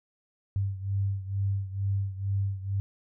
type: beating tone pair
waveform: sine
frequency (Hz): 97.8 / 100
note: G2 / G2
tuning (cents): -4 / +35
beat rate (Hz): 2.2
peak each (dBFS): -28 / -32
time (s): 0.56-2.8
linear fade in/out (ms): 0
effects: none